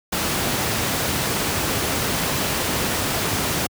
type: noise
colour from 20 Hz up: pink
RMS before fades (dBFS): -22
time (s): 0.12-3.67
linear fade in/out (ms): 10
effects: high-pass 80 Hz 12 dB/octave